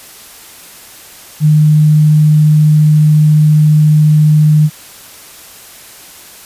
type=tone; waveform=sine; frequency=152.4 Hz; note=D#3; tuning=36 cents flat; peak=-4 dBFS; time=1.4-4.7 s; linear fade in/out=50 ms; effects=white hiss -35 dBFS RMS until 6.45 s + resampled to 32000 Hz